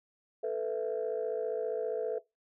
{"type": "chord", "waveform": "sine", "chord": "A suspended second", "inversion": "none", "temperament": "just", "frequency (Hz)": [440, 495, 660], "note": ["A4", "B4", "E5"], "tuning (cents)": [0, 4, 2], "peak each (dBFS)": [-32, -34, -36], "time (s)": [0.43, 2.19], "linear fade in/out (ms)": 10, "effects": ["noise-tail reverb RT60 0.2 s tail -20 dB re dry", "tanh soft clip ceiling -24 dBFS"]}